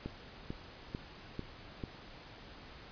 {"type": "click train", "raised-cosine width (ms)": 3, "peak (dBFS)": -25, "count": 5, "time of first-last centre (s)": [0.06, 1.838], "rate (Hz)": 2.25, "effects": ["pink hiss -52 dBFS RMS until 2.91 s", "resampled to 11025 Hz"]}